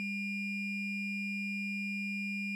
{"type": "ring-modulated tone", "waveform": "triangle", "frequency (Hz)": 1300, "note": "E6", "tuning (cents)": -24, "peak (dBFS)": -29, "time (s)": [0, 2.55], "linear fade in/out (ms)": 0, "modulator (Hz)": 1100, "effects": []}